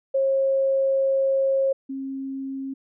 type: tone pair in turn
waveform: sine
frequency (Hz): 540 / 269.3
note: C#5 / C#4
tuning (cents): -45 / -50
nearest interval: octave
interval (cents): 1205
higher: first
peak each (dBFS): -18 / -28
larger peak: first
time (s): 0.14-1.73 / 1.89-2.74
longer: first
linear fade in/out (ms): 10
effects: none